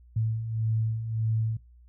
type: beating tone pair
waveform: sine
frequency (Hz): 110 / 111.7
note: A2 / A2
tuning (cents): 0 / +27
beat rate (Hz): 1.7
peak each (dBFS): -33 / -26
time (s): 0.16-1.57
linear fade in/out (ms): 5
effects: noise-tail reverb RT60 0.2 s tail -21 dB re dry + added 60 Hz sine -51 dBFS peak until 1.88 s